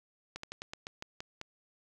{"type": "slowing click train", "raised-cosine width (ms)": 0.2, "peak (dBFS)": -23, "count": 9, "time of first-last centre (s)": [0.36, 1.414], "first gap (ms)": 74, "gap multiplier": 1.16, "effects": []}